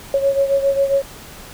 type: beating tone pair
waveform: sine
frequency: 550 / 557.4 Hz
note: C#5 / C#5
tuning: -14 / +9 cents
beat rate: 7.4 Hz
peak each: -15 / -20 dBFS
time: 0.14-1.02 s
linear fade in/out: 2 ms
effects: pink hiss -38 dBFS RMS until 1.53 s